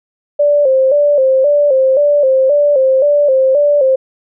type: tone with vibrato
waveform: sine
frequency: 554.4 Hz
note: C#5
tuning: in tune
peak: -7 dBFS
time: 0.39-3.96 s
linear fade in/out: 10 ms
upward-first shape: square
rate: 1.9 Hz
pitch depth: 87 cents each way
effects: none